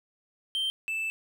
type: tone pair in turn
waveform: triangle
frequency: 3136 / 2640 Hz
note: G7 / E7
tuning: 0 / +2 cents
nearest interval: minor third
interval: 298 cents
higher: first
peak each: -25 / -27 dBFS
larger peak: first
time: 0.55-0.7 / 0.88-1.1 s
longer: second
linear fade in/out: 0 ms
effects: none